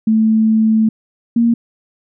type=tone pair in turn; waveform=sine; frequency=220 / 233.4 Hz; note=A3 / A#3; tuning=0 / +2 cents; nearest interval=minor second; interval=102 cents; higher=second; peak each=-9 dBFS; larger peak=neither; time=0.07-0.89 / 1.36-1.54 s; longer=first; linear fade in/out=5 ms; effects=none